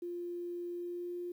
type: tone with pitch glide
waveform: sine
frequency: 349.2 to 352.2 Hz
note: F4 to F4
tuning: 0 to +15 cents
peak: -37 dBFS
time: 0.02-1.32 s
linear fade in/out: 5 ms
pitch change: +15 cents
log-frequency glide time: 0.73-1.15 s
effects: 11-bit